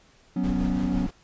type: chord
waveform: triangle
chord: F# suspended fourth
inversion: none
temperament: just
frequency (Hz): 185 / 246.7 / 277.5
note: F#3 / B3 / C#4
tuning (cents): 0 / -2 / +2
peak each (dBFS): -24 / -26 / -27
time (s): 0.36-1.07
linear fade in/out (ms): 5
type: noise with tremolo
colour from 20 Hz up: brown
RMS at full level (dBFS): -30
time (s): 0.43-1.11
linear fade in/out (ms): 10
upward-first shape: triangle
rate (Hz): 5.9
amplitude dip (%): 40
effects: pink hiss -58 dBFS RMS until 1.23 s + resampled to 16000 Hz